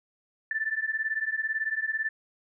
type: beating tone pair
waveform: sine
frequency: 1755 / 1773 Hz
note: A6 / A6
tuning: -5 / +13 cents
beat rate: 18 Hz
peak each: -30 dBFS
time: 0.51-2.09 s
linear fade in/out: 2 ms
effects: none